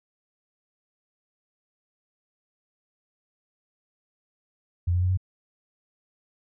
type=tone with pitch steps; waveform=sine; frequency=87.31 / 89.25 / 91.23 / 93.25 Hz; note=F2 / F2 / F#2 / F#2; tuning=0 / +38 / -24 / +14 cents; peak=-20 dBFS; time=4.87-5.174 s; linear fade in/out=10 ms; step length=76 ms; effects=none